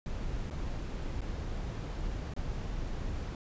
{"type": "noise with dropouts", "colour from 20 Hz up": "brown", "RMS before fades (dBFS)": -36, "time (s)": [0.06, 3.35], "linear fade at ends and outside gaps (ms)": 1, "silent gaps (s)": [[0.501, 0.509], [1.208, 1.216], [2.337, 2.364]], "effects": ["resampled to 16000 Hz"]}